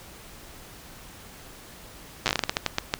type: slowing click train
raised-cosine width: 0.2 ms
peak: -5 dBFS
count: 14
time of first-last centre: 2.26-2.939 s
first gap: 8 ms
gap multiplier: 1.28
effects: pink hiss -46 dBFS RMS until 2.99 s